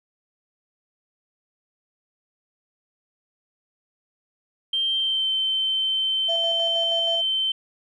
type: tone with pitch glide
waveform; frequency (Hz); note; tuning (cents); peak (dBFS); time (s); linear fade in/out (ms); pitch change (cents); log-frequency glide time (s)
sine; 3149 to 3093; G7 to G7; +7 to -24; -20; 4.73-7.52; 5; -31; 4.95-5.29
type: tone with tremolo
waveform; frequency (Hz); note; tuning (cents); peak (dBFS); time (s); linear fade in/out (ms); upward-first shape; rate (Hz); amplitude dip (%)
sine; 670; E5; +28; -24; 6.28-7.22; 20; square; 6.3; 40
effects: tanh soft clip ceiling -13 dBFS